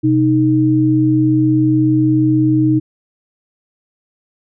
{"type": "tone pair together", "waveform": "sine", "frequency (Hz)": [127.67, 311.1], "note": ["C3", "D#4"], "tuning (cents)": [-42, 0], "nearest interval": "octave + minor third", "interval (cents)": 1542, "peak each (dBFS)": [-15, -11], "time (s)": [0.03, 2.8], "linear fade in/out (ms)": 20, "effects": []}